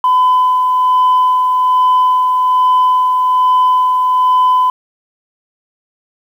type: tone with tremolo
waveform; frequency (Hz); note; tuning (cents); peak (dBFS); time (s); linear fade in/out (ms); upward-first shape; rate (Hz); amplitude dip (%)
sine; 1009; B5; +37; -5; 0.04-4.7; 2; sine; 1.2; 35
effects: tanh soft clip ceiling -5 dBFS + 7-bit